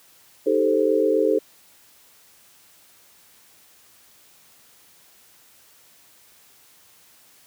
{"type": "chord", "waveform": "sine", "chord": "A half-diminished seventh", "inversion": "second", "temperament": "equal", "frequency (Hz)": [311.1, 392, 440, 523.3], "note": ["Eb4", "G4", "A4", "C5"], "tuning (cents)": [0, 0, 0, 0], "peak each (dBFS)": [-24, -23, -20, -23], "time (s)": [0.46, 1.39], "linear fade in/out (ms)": 10, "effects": ["white hiss -54 dBFS RMS until 7.46 s", "high-pass 60 Hz 12 dB/octave"]}